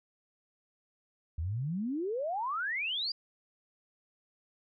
sine exponential sweep, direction up, 74.6 to 4904 Hz, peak -31 dBFS, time 1.38-3.12 s, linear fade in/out 5 ms, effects none

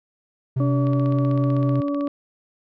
triangle tone, 130 Hz, C3, 11 cents flat, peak -17 dBFS, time 0.56-1.81 s, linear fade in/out 10 ms
harmonic tone, 285.5 Hz, D4, 49 cents flat, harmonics 1 / 2 / 4, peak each -22 / -28 / -34 dBFS, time 0.6-2.08 s, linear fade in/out 2 ms
click train, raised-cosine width 0.3 ms, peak -25 dBFS, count 20, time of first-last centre 0.87-2.073 s, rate 15.8 Hz
effects none

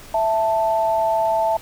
sine tone pair together, 660 / 882.5 Hz, E5 / A5, +2 / +5 cents, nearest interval perfect fourth, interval 503 cents, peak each -19 / -19 dBFS, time 0.14-1.57 s, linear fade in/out 5 ms, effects pink hiss -42 dBFS RMS until 1.61 s

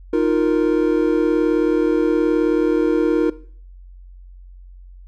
triangle chord, Eb suspended second, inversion none, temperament just, 311.1 / 350 / 466.7 Hz, Eb4 / F4 / Bb4, 0 / +4 / +2 cents, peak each -17 dBFS, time 0.13-3.3 s, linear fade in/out 5 ms, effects noise-tail reverb RT60 0.5 s tail -18 dB re dry + added 45 Hz sine -38 dBFS peak until 5.07 s

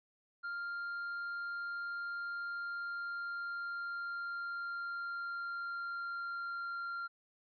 triangle tone with pitch glide, 1396.9 to 1385.6 Hz, F6 to F6, 0 to -14 cents, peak -36 dBFS, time 0.43-7.08 s, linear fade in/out 20 ms, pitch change -14 cents, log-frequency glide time 2.41-6.82 s, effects resampled to 11025 Hz

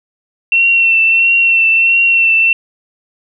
sine tone with vibrato, 2708 Hz, E7, 46 cents sharp, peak -7 dBFS, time 0.52-2.53 s, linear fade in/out 2 ms, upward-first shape triangle, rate 1.5 Hz, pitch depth 29 cents each way, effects none

